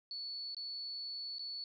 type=tone with dropouts; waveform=sine; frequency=4435 Hz; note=C#8; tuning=in tune; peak=-40 dBFS; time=0.11-1.64 s; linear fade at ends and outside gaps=1 ms; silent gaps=0.547-0.567 / 1.384-1.393 s; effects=none